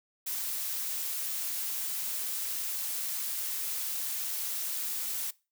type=noise; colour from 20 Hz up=blue; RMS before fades=-34 dBFS; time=0.26-5.31 s; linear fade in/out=10 ms; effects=noise-tail reverb RT60 0.3 s tail -22 dB re dry